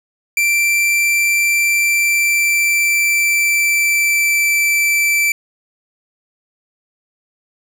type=tone with pitch glide; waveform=45% pulse; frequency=2349 to 2330 Hz; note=D7 to D7; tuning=0 to -14 cents; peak=-12 dBFS; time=0.37-5.32 s; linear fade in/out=2 ms; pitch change=-14 cents; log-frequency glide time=1.69-4.52 s; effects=none